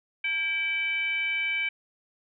sine tone with frequency modulation, 2316 Hz, D7, 25 cents flat, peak -25 dBFS, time 0.24-1.69 s, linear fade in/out 5 ms, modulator 708 Hz, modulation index 0.59, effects none

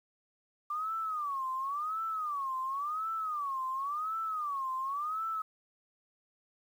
sine tone with vibrato, 1174.7 Hz, D6, in tune, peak -32 dBFS, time 0.7-5.42 s, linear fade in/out 5 ms, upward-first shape sine, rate 0.93 Hz, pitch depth 210 cents each way, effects 10-bit

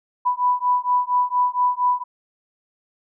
sine beating tone pair, 987.8 / 992.1 Hz, B5 / B5, 0 / +8 cents, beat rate 4.3 Hz, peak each -20 dBFS, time 0.25-2.04 s, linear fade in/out 20 ms, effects none

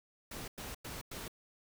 pink noise bursts, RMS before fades -44 dBFS, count 4, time 0.31-1.281 s, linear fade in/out 5 ms, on 170 ms, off 97 ms, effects none

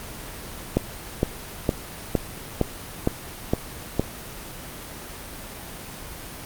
click train, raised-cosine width 2 ms, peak -5 dBFS, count 8, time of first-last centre 0.77-3.996 s, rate 2.17 Hz, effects pink hiss -37 dBFS RMS until 6.45 s + Opus 24 kbps

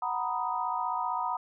sine chord, B major seventh, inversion second, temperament equal, 740 / 932.3 / 987.8 / 1244.5 Hz, F#5 / A#5 / B5 / D#6, 0 / 0 / 0 / 0 cents, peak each -35 / -33 / -33 / -35 dBFS, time 0.02-1.37 s, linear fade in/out 5 ms, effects none

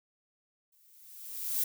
violet noise with exponential growth, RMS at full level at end -28 dBFS, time 0.72-1.64 s, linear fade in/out 5 ms, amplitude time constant 200 ms, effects none

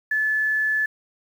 sine tone with quantisation, 1731 Hz, A6, 29 cents flat, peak -19 dBFS, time 0.11-0.86 s, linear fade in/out 5 ms, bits 8, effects none

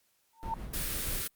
sine tone with exponential growth, 900 Hz, A5, 39 cents sharp, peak -27 dBFS, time 0.33-0.54 s, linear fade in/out 2 ms, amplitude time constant 44 ms
brown noise with tremolo, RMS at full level -37 dBFS, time 0.43-1.22 s, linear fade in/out 0 ms, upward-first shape sine, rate 6.2 Hz, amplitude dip 45%
white band-stop noise, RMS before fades -35 dBFS, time 0.73-1.28 s, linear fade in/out 10 ms, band 580 to 1200 Hz, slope 48 dB/octave
effects white hiss -72 dBFS RMS until 1.35 s + Opus 48 kbps

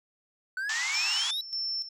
triangle exponential sweep, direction up, 1489 to 3951 Hz, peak -28 dBFS, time 0.57-1.41 s, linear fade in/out 2 ms
white band-pass noise, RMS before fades -34 dBFS, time 0.69-1.31 s, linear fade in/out 5 ms, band 770 to 7600 Hz, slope 96 dB/octave
sine tone with tremolo, 5370 Hz, E8, 31 cents sharp, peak -29 dBFS, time 0.94-1.89 s, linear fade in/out 5 ms, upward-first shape square, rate 1.7 Hz, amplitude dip 70%
effects none

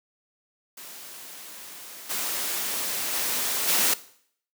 white noise with level steps, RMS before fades -42 / -29 / -27 / -22 dBFS, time 0.77-3.94 s, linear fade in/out 5 ms, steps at 2.09 / 3.12 / 3.67 s, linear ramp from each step 20 ms, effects noise-tail reverb RT60 0.6 s tail -17 dB re dry + high-pass 200 Hz 12 dB/octave

